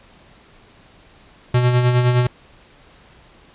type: tone with tremolo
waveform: square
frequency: 123.47 Hz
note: B2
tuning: in tune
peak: -12 dBFS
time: 1.54-2.27 s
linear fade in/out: 5 ms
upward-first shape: sine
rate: 9.7 Hz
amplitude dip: 45%
effects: pink hiss -49 dBFS RMS until 3.54 s + resampled to 8000 Hz